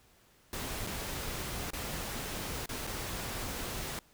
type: noise with dropouts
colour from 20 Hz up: pink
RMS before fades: -38 dBFS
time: 0.53-3.99 s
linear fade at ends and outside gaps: 1 ms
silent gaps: 0.867-0.871 / 1.705-1.733 / 2.659-2.691 / 2.868-2.873 s
effects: pink hiss -64 dBFS RMS until 4.13 s